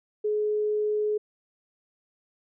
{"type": "tone", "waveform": "sine", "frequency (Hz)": 422.7, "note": "G#4", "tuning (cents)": 31, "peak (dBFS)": -23, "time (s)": [0.24, 1.18], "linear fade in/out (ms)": 10, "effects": []}